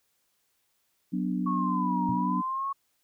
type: chord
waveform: sine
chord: B minor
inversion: second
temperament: equal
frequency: 185 / 246.9 / 293.7 Hz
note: F#3 / B3 / D4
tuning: 0 / 0 / 0 cents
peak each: -29 / -31 / -33 dBFS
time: 1.12-2.42 s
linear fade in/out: 20 ms
type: linear two-way sweep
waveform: sine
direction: down then up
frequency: 1113 to 938 to 1110 Hz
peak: -28 dBFS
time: 1.46-2.73 s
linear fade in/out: 10 ms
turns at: 2.05 s
type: tone with exponential decay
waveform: sine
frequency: 126.1 Hz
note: B2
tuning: 36 cents sharp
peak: -28 dBFS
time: 2.09-2.27 s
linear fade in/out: 0 ms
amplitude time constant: 39 ms
effects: white hiss -73 dBFS RMS until 3.03 s